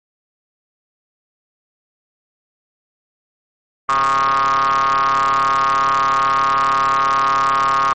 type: ring-modulated tone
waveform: square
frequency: 69.3 Hz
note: C#2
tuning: in tune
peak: -11 dBFS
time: 3.89-7.93 s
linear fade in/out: 0 ms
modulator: 1160 Hz
effects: MP3 32 kbps